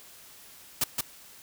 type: noise with echo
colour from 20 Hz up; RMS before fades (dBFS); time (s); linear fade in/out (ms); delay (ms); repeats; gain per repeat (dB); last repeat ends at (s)
white; -25; 0.81-0.84; 5; 170; 1; -3; 1.01
effects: white hiss -51 dBFS RMS until 1.42 s